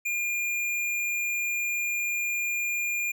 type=tone; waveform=square; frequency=2411 Hz; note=D7; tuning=45 cents sharp; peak=-27 dBFS; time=0.05-3.12 s; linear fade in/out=10 ms; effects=none